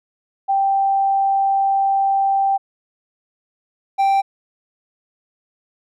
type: tone pair in turn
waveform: sine / triangle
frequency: 784 / 784 Hz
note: G5 / G5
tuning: 0 / 0 cents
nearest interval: unison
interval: 0 cents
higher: neither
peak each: -14 / -11 dBFS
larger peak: second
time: 0.48-2.58 / 3.98-4.22 s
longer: first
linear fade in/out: 20 ms
effects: none